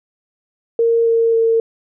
sine tone with pitch steps, 461.8 / 458.1 / 454.4 Hz, A#4 / A#4 / A#4, -16 / -30 / -44 cents, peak -11 dBFS, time 0.79-1.6 s, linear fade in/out 2 ms, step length 270 ms, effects none

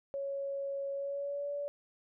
sine tone with pitch glide, 554.4 to 574 Hz, C#5 to D5, 0 to -40 cents, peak -34 dBFS, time 0.14-1.68 s, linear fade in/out 0 ms, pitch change +60 cents, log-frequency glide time 0.92-1.51 s, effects none

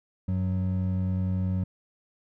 triangle tone pair together, 94.06 / 185 Hz, F#2 / F#3, +29 / 0 cents, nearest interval octave, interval 1171 cents, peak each -24 / -27 dBFS, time 0.28-1.64 s, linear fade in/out 5 ms, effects none

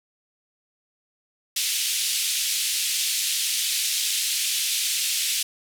pink band-pass noise, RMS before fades -25 dBFS, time 1.56-5.43 s, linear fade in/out 5 ms, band 2800 to 13000 Hz, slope 24 dB/octave, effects none

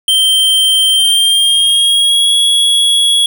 square tone with pitch glide, 3136 to 3342 Hz, G7 to G#7, 0 to +10 cents, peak -8 dBFS, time 0.08-3.26 s, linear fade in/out 2 ms, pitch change +110 cents, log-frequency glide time 0.91-2.35 s, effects none

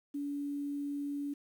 sine tone with quantisation, 285.8 Hz, D4, 47 cents flat, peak -34 dBFS, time 0.14-1.34 s, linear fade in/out 10 ms, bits 10, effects none

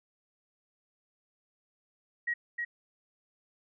sine tone with echo, 1900 Hz, A#6, 33 cents sharp, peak -28 dBFS, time 2.27-2.34 s, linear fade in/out 10 ms, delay 310 ms, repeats 1, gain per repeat -3 dB, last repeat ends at 2.65 s, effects none

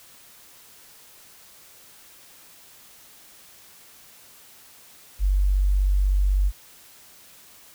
sine tone, 48.05 Hz, G1, 34 cents flat, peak -17 dBFS, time 5.19-6.52 s, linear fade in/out 50 ms, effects white hiss -50 dBFS RMS until 7.74 s

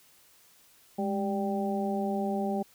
harmonic tone with a mistuned harmonic, 196 Hz, G3, in tune, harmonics 1 / 2 / 3 / 4, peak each -30 / -34 / -36 / -34 dBFS, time 0.98-2.63 s, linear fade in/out 10 ms, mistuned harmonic 1, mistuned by +81 cents, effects white hiss -60 dBFS RMS until 2.74 s

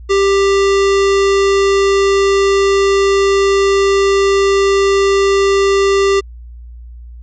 square tone, 394.4 Hz, G4, 11 cents sharp, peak -10 dBFS, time 0.09-6.21 s, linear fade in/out 20 ms, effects added 59 Hz sine -30 dBFS peak until 7.22 s + resampled to 16000 Hz

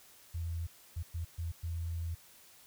sine tone bursts at uneven times, 83.7 Hz, E2, 27 cents sharp, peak -34 dBFS, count 5, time 0.34-0.67 / 0.96-1.03 / 1.14-1.25 / 1.38-1.52 / 1.63-2.15 s, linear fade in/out 10 ms, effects white hiss -59 dBFS RMS until 2.66 s

